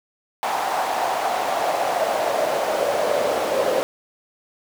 brown noise with high-pass filter sweep, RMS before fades -22 dBFS, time 0.43-3.83 s, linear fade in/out 0 ms, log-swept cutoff 820 to 520 Hz, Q 4.3, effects none

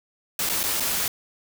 white noise with dropouts, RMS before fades -25 dBFS, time 0.39-1.08 s, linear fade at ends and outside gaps 2 ms, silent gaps 0.491-0.496 / 0.632-0.637 / 0.8-0.804 s, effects none

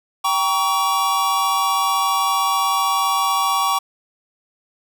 square chord, G diminished, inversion none, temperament just, 784 / 940.8 / 1128.9 Hz, G5 / Bb5 / Db6, 0 / +16 / +31 cents, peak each -24 / -25 / -19 dBFS, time 0.24-3.79 s, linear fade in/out 10 ms, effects none

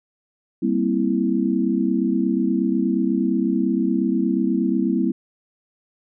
sine chord, C dominant seventh, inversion second, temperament equal, 196 / 233.1 / 261.6 / 329.6 Hz, G3 / Bb3 / C4 / E4, 0 / 0 / 0 / 0 cents, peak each -23 dBFS, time 0.62-5.12 s, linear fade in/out 10 ms, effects none

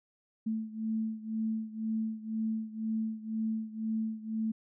sine beating tone pair, 220 / 222 Hz, A3 / A3, 0 / +16 cents, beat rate 2 Hz, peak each -33 / -36 dBFS, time 0.46-4.52 s, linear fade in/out 10 ms, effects none

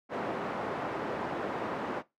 pink band-pass noise, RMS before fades -35 dBFS, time 0.09-2.03 s, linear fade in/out 50 ms, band 290 to 1200 Hz, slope 12 dB/octave, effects noise-tail reverb RT60 0.2 s tail -18 dB re dry

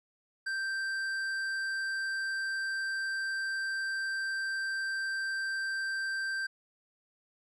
triangle tone with tanh clipping, 1568 Hz, G6, in tune, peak -33 dBFS, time 0.46-6.47 s, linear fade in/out 10 ms, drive 14 dB, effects none

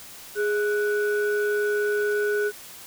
sine tone pair together, 415.3 / 1479 Hz, G#4 / F#6, 0 / -1 cents, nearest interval octave + minor seventh, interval 2199 cents, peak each -21 / -26 dBFS, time 0.35-2.52 s, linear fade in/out 50 ms, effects tanh soft clip ceiling -16 dBFS + white hiss -43 dBFS RMS until 2.86 s

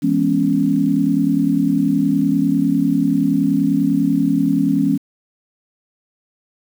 sine chord, C# minor seventh, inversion first, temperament equal with one note detuned, 167.79 / 207.7 / 246.9 / 277.2 Hz, E3 / G#3 / B3 / C#4, +31 / 0 / 0 / 0 cents, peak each -21 / -20 / -21 / -16 dBFS, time 0.02-4.98 s, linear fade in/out 20 ms, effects 7-bit

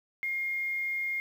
sine tone with quantisation, 2132 Hz, C7, 32 cents sharp, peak -29 dBFS, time 0.23-1.2 s, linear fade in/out 0 ms, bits 9, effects none

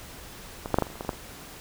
clicks, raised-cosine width 1 ms, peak -18 / -29 / -7 / -6 / -9 / -26 / -29 / -28 / -18 / -23 / -12 / -29 dBFS, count 12, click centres 0.659 / 0.705 / 0.743 / 0.786 / 0.823 / 0.868 / 0.902 / 0.956 / 1.009 / 1.049 / 1.092 / 1.132 s, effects pink hiss -44 dBFS RMS until 1.6 s

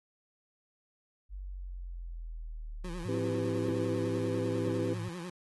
sine exponential sweep, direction down, 48.45 to 35.98 Hz, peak -38 dBFS, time 1.29-3.07 s, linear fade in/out 50 ms
25% pulse tone with vibrato, 174.2 Hz, F3, 4 cents flat, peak -35 dBFS, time 2.84-5.3 s, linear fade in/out 5 ms, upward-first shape sine, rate 10 Hz, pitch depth 93 cents each way
sine tone with pitch glide, 107.6 to 109.29 Hz, A2 to A2, -38 to -11 cents, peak -35 dBFS, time 3.05-5.09 s, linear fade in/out 5 ms, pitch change +27 cents, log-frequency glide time 4.05-4.56 s
sine chord, C major seventh, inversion none, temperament equal with one note detuned, 261.6 / 329.6 / 392 / 501.1 Hz, C4 / E4 / G4 / B4, 0 / 0 / 0 / +25 cents, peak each -36 dBFS, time 3.08-4.94 s, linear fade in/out 10 ms
effects AAC 32 kbps

